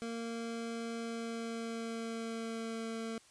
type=tone with pitch glide; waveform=25% pulse; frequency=230.5 to 226 Hz; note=A#3 to A3; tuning=-19 to +47 cents; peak=-34 dBFS; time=0.02-3.18 s; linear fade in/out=0 ms; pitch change=-34 cents; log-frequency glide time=0.98-2.88 s; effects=white hiss -62 dBFS RMS until 3.3 s + resampled to 22050 Hz